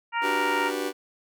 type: harmonic tone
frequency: 466.2 Hz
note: A#4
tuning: in tune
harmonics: 2 / 3 / 4 / 5 / 6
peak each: -26 / -30 / -32 / -34 / -36 dBFS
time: 0.12-0.72 s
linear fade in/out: 50 ms
type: chord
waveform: 40% pulse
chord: G major seventh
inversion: second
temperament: just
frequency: 294 / 367.5 / 392 / 490 Hz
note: D4 / F#4 / G4 / B4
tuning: +2 / -12 / 0 / -14 cents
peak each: -32 dBFS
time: 0.21-0.93 s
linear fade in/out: 50 ms
effects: none